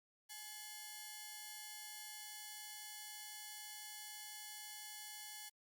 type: ring-modulated tone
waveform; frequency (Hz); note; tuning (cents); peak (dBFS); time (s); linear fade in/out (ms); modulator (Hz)
5% pulse; 1276; D#6; +43; -34; 0.29-5.5; 20; 434
effects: Opus 48 kbps